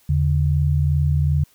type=tone pair together; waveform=sine; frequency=81.06 / 143.7 Hz; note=E2 / D3; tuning=-29 / -37 cents; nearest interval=minor seventh; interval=992 cents; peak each=-18 dBFS; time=0.09-1.44 s; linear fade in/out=5 ms; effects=white hiss -57 dBFS RMS until 1.54 s